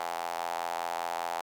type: tone with high-pass filter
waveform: sawtooth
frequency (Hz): 85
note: F2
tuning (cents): -46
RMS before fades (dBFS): -34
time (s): 0-1.41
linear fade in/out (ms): 5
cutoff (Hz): 790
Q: 4.6
effects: Opus 24 kbps